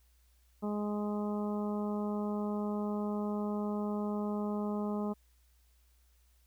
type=harmonic tone; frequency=208 Hz; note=G#3; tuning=3 cents sharp; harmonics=1 / 2 / 3 / 4 / 5 / 6; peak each=-33 / -39 / -43 / -45 / -47 / -49 dBFS; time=0.62-5.14 s; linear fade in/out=20 ms; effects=added 60 Hz sine -64 dBFS peak until 6.46 s + white hiss -73 dBFS RMS until 6.46 s